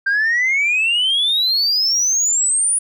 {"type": "exponential sweep", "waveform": "sine", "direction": "up", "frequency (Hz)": [1568, 9860], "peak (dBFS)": -12, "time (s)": [0.06, 2.79], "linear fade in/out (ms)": 10, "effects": ["tanh soft clip ceiling -12 dBFS"]}